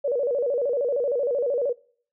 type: tone with vibrato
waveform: sine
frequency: 523.3 Hz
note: C5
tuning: in tune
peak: -21 dBFS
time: 0.04-1.73 s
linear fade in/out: 10 ms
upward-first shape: square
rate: 13 Hz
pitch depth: 140 cents each way
effects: noise-tail reverb RT60 0.5 s tail -22 dB re dry